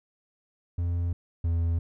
triangle tone pair in turn, 86.4 / 83.94 Hz, F2 / E2, -18 / +32 cents, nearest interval minor second, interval 50 cents, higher first, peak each -23 / -21 dBFS, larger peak second, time 0.78-1.13 / 1.44-1.79 s, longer neither, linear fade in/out 5 ms, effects none

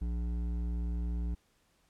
sine tone with hard clipping, 58.7 Hz, A#1, 13 cents sharp, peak -33 dBFS, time 0.01-1.35 s, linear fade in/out 10 ms, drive 10 dB, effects pink hiss -71 dBFS RMS until 1.89 s + low-pass 12000 Hz 12 dB/octave

